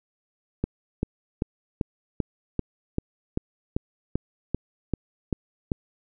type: click train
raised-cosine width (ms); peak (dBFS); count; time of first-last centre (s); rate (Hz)
3; -11; 14; 0.64-5.718; 2.56
effects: none